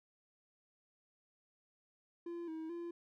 triangle tone with vibrato, 330.9 Hz, E4, 7 cents sharp, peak -39 dBFS, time 2.26-2.91 s, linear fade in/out 5 ms, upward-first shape square, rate 2.3 Hz, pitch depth 60 cents each way, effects none

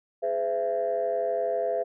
sine tone cluster, 417.9 / 510 / 670 Hz, G#4 / C5 / E5, +11 / -44 / +28 cents, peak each -31 / -28 / -26 dBFS, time 0.22-1.84 s, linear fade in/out 20 ms, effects tanh soft clip ceiling -18 dBFS

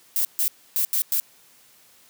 violet noise bursts at uneven times, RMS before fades -22 dBFS, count 5, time 0.16-0.25 / 0.39-0.48 / 0.76-0.85 / 0.93-1.02 / 1.12-1.2 s, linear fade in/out 0 ms, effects white hiss -55 dBFS RMS until 2.09 s + high-pass 100 Hz 12 dB/octave

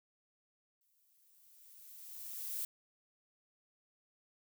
violet noise with exponential growth, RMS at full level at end -38 dBFS, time 0.81-2.65 s, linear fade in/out 2 ms, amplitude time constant 400 ms, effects none

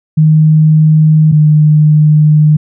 sine tone pair in turn, 155.56 / 152.18 Hz, D#3 / D#3, 0 / -38 cents, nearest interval unison, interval 38 cents, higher first, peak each -3 dBFS, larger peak neither, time 0.17-1.32 / 1.32-2.57 s, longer second, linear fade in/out 10 ms, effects none

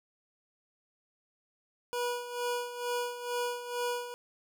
25% pulse tone with tremolo, 485.7 Hz, B4, 29 cents flat, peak -26 dBFS, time 1.93-4.14 s, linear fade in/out 0 ms, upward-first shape sine, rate 2.2 Hz, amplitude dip 70%, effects none

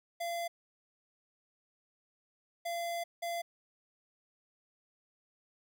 square tone bursts at uneven times, 684 Hz, F5, 36 cents flat, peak -35 dBFS, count 3, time 0.2-0.48 / 2.65-3.04 / 3.22-3.42 s, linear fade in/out 10 ms, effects none

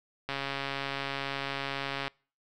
click train, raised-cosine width 0.3 ms, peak -17 dBFS, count 248, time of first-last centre 0.29-2.08 s, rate 138 Hz, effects noise-tail reverb RT60 0.4 s tail -26 dB re dry

